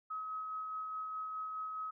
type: tone with tremolo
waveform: sine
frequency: 1275 Hz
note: D#6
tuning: 42 cents sharp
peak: -37 dBFS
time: 0.1-1.91 s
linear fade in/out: 10 ms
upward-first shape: sine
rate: 4.8 Hz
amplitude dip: 25%
effects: none